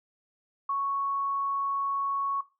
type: tone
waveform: sine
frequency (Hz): 1108.7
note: C#6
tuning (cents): 0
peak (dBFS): -26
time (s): 0.69-2.41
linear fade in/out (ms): 5
effects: noise-tail reverb RT60 0.3 s tail -18 dB re dry